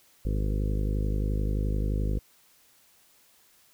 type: harmonic tone with a mistuned harmonic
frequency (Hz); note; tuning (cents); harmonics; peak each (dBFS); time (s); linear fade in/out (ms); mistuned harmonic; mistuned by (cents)
51.5; G#1; -14; 1 / 2 / 3 / 4 / 5 / 6 / 7 / 8 / 9 / 10; -26 / -32 / -36 / -38 / -40 / -42 / -43 / -44 / -45 / -46; 0.25-2.19; 5; 10; -18
effects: white hiss -61 dBFS RMS until 3.73 s